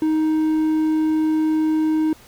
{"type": "tone", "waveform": "triangle", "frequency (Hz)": 312.8, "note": "D#4", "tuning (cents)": 9, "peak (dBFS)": -14, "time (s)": [0.02, 2.13], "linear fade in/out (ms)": 2, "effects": ["pink hiss -48 dBFS RMS until 2.27 s"]}